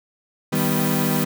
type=chord; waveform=35% pulse; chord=Eb augmented; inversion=none; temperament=equal; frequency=155.56 / 196 / 246.9 Hz; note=Eb3 / G3 / B3; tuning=0 / 0 / 0 cents; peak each=-22 dBFS; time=0.52-1.25 s; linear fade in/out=10 ms
type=noise; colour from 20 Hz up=violet; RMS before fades=-28 dBFS; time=0.55-1.24 s; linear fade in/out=5 ms
effects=none